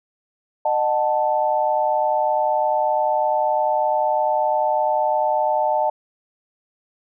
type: chord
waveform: sine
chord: D# diminished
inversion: none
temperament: equal with one note detuned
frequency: 611.6 / 740 / 880 Hz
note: D#5 / F#5 / A5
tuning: -30 / 0 / 0 cents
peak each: -21 / -23 / -20 dBFS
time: 0.65-5.9 s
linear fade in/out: 5 ms
effects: none